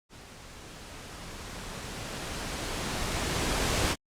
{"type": "noise with level ramp", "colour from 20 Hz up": "pink", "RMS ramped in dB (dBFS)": [-49, -26], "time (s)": [0.09, 3.96], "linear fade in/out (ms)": 50, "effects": ["low-pass 9000 Hz 12 dB/octave", "Opus 48 kbps"]}